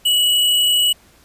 sine tone with sample-and-hold, 2941 Hz, F#7, 11 cents flat, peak -12 dBFS, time 0.05-0.93 s, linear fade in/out 10 ms, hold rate 11025 Hz, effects pink hiss -51 dBFS RMS until 1.24 s + resampled to 32000 Hz

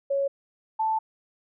sine tone pair in turn, 554.4 / 880.1 Hz, C#5 / A5, 0 / 0 cents, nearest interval minor sixth, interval 800 cents, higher second, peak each -22 dBFS, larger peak neither, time 0.1-0.28 / 0.79-0.99 s, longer second, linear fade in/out 10 ms, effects none

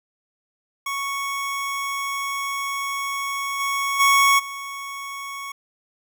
25% pulse tone with level steps, 1108.7 Hz, C#6, in tune, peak -21 / -18 / -10 / -27 dBFS, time 0.86-5.52 s, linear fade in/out 5 ms, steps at 3.59 / 3.99 / 4.38 s, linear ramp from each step 20 ms, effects none

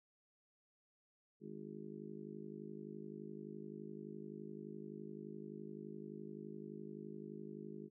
harmonic tone, 51.7 Hz, G#1, 7 cents flat, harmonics 3 / 4 / 5 / 6 / 7 / 8, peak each -55 / -51 / -61 / -56 / -53 / -54 dBFS, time 1.4-7.9 s, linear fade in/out 50 ms, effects none

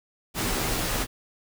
pink noise with comb filter, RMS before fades -27 dBFS, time 0.34-1.07 s, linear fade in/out 50 ms, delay 14 ms, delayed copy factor -0.5, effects none

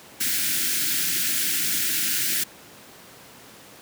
white band-stop noise, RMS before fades -24 dBFS, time 0.2-2.44 s, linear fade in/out 10 ms, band 370 to 1400 Hz, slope 96 dB/octave, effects pink hiss -46 dBFS RMS until 3.81 s + high-pass 150 Hz 12 dB/octave

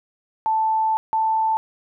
sine tone pair in turn, 880 / 883.2 Hz, A5 / A5, 0 / +6 cents, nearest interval unison, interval 6 cents, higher second, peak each -17 dBFS, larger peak neither, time 0.46-0.97 / 1.13-1.57 s, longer first, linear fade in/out 0 ms, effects none

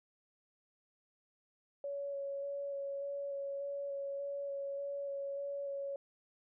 sine tone with vibrato, 560 Hz, C#5, 18 cents sharp, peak -37 dBFS, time 1.84-5.96 s, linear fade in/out 2 ms, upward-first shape square, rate 1.7 Hz, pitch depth 10 cents each way, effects none

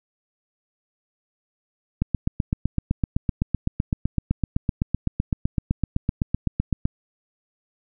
click train, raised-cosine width 5 ms, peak -8 dBFS, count 39, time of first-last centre 2.02-6.855 s, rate 7.86 Hz, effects none

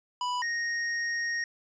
square tone pair in turn, 987.8 / 1864.7 Hz, B5 / A#6, 0 / 0 cents, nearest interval major seventh, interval 1100 cents, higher second, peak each -29 / -29 dBFS, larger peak neither, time 0.21-0.42 / 0.42-1.44 s, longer second, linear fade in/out 2 ms, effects resampled to 16000 Hz

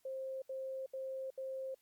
sine tone bursts, 529 Hz, C5, 19 cents sharp, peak -39 dBFS, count 4, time 0.05-1.746 s, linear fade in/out 5 ms, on 370 ms, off 72 ms, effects white hiss -75 dBFS RMS until 1.81 s + Opus 48 kbps

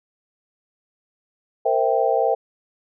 sine chord, C dominant seventh, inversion third, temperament equal with one note detuned, 460.3 / 523.3 / 659.3 / 784 Hz, Bb4 / C5 / E5 / G5, -22 / 0 / 0 / 0 cents, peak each -22 dBFS, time 1.65-2.35 s, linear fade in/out 10 ms, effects none

